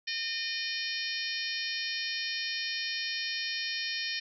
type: harmonic tone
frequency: 610 Hz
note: D#5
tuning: 34 cents flat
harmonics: 3 / 4 / 5 / 6 / 7 / 8 / 9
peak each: -38 / -38 / -40 / -42 / -39 / -41 / -39 dBFS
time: 0.07-4.2 s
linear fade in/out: 10 ms
effects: none